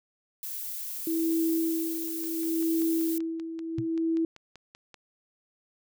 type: noise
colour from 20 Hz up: violet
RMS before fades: -36 dBFS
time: 0.43-3.18 s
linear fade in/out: 0 ms
type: tone with tremolo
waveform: sine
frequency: 327.2 Hz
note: E4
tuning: 13 cents flat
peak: -23 dBFS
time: 1.07-4.25 s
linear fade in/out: 2 ms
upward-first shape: sine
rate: 0.71 Hz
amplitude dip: 70%
type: click train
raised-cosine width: 0.2 ms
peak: -30 dBFS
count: 15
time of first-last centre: 2.24-4.943 s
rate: 5.18 Hz
type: tone with exponential decay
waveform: sine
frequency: 122.9 Hz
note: B2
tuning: 8 cents flat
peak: -25 dBFS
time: 3.78-3.88 s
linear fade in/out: 5 ms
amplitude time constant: 21 ms
effects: none